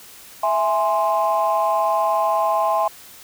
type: chord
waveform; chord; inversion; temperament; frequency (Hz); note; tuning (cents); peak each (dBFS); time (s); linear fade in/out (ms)
sine; E augmented; none; equal; 659.3 / 830.6 / 1046.5; E5 / G#5 / B#5; 0 / 0 / 0; -20; 0.43-2.88; 5
effects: tanh soft clip ceiling -9 dBFS + white hiss -43 dBFS RMS until 3.23 s